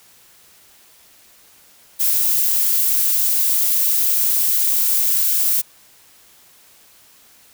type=noise; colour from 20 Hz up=violet; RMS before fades=-17 dBFS; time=1.99-5.62 s; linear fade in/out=20 ms; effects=white hiss -50 dBFS RMS until 7.53 s